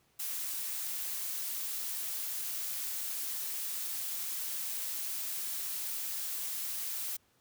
blue noise, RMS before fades -37 dBFS, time 0.19-7.17 s, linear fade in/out 10 ms, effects pink hiss -70 dBFS RMS until 7.4 s + high-pass 60 Hz 12 dB/octave

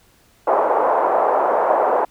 pink band-pass noise, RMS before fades -17 dBFS, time 0.47-2.05 s, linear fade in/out 5 ms, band 510 to 980 Hz, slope 24 dB/octave, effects pink hiss -55 dBFS RMS until 2.1 s

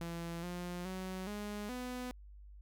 sawtooth tone with pitch steps, 168.9 / 176.9 / 186.8 / 207.4 / 249.7 Hz, E3 / F3 / F#3 / G#3 / B3, +42 / +23 / +17 / -2 / +19 cents, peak -36 dBFS, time 0.01-2.11 s, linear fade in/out 0 ms, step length 420 ms, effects added 50 Hz sine -51 dBFS peak until 2.61 s

